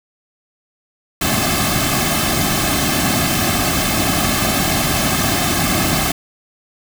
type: noise with comb filter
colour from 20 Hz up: pink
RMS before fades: -17 dBFS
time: 1.21-6.12 s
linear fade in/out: 5 ms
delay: 2.1 ms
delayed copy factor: -0.75
effects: none